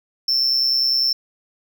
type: tone with amplitude modulation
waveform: triangle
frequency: 5360 Hz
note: E8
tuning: 28 cents sharp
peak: -12 dBFS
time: 0.28-1.13 s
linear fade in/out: 5 ms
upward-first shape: sine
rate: 130 Hz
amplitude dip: 60%
effects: none